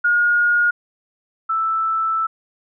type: tone pair in turn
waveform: sine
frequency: 1432 / 1320.7 Hz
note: F6 / E6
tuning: +43 / +3 cents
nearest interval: minor second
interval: 140 cents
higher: first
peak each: -13 / -17 dBFS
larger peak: first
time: 0.04-0.71 / 1.49-2.27 s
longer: second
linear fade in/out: 10 ms
effects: none